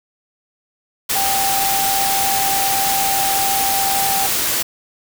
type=tone in noise; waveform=sine; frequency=784 Hz; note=G5; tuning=in tune; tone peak=-19 dBFS; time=1.15-4.27 s; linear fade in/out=10 ms; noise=white; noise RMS=-19 dBFS; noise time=1.09-4.63 s; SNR=-3 dB; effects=none